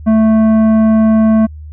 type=tone with tanh clipping; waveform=sine; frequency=220 Hz; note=A3; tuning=in tune; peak=-8 dBFS; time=0.06-1.47 s; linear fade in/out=20 ms; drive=11 dB; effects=added 76 Hz sine -27 dBFS peak until 1.72 s